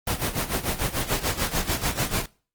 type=noise with tremolo; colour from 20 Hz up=pink; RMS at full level=-23 dBFS; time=0.07-2.26 s; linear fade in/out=5 ms; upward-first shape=sine; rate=6.8 Hz; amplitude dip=80%; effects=noise-tail reverb RT60 0.4 s tail -23 dB re dry + Opus 24 kbps